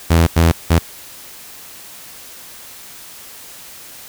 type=tone bursts at uneven times; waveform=sawtooth; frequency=83 Hz; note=E2; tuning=12 cents sharp; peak=-5 dBFS; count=3; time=0.1-0.27 / 0.36-0.52 / 0.7-0.79 s; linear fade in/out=10 ms; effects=white hiss -37 dBFS RMS until 4.08 s